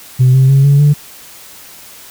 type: tone with pitch steps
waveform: sine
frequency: 128 / 132.36 / 136.87 / 141.53 / 146.36 Hz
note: C3 / C3 / C#3 / C#3 / D3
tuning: -38 / +20 / -22 / +36 / -6 cents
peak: -3 dBFS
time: 0.19-0.94 s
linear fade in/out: 20 ms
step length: 150 ms
effects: tanh soft clip ceiling -2 dBFS + white hiss -36 dBFS RMS until 2.1 s